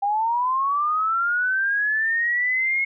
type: linear sweep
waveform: sine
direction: up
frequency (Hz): 792 to 2176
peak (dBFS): -19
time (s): 0.02-2.85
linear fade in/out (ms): 10
effects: none